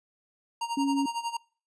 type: tone with tremolo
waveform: square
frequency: 932.3 Hz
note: A#5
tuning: in tune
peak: -28 dBFS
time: 0.61-1.37 s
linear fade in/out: 5 ms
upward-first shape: sine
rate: 11 Hz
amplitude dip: 80%
type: tone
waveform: sine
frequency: 277.2 Hz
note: C#4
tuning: in tune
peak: -24 dBFS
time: 0.77-1.06 s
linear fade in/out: 5 ms
effects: noise-tail reverb RT60 0.4 s tail -25 dB re dry + resampled to 22050 Hz